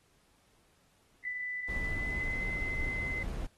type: tone with pitch glide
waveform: sine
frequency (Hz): 1991 to 2048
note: B6 to C7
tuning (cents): +14 to -38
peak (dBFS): -34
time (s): 1.25-3.23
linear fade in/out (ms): 2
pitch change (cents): +48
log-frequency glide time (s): 1.79-2.44
type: noise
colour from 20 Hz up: brown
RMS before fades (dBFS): -37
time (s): 1.68-3.47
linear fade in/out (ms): 10
effects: pink hiss -69 dBFS RMS until 3.57 s + AAC 32 kbps